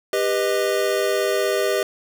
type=chord; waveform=square; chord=G augmented; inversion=none; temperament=equal with one note detuned; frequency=397.5 / 493.9 / 622.3 Hz; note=G4 / B4 / D#5; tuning=+24 / 0 / 0 cents; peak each=-23 / -25 / -24 dBFS; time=0.13-1.83 s; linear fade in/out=2 ms; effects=none